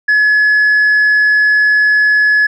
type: tone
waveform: sine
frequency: 1701 Hz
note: G#6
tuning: 41 cents sharp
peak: -5 dBFS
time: 0.08-2.47 s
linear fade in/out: 10 ms
effects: tanh soft clip ceiling -6 dBFS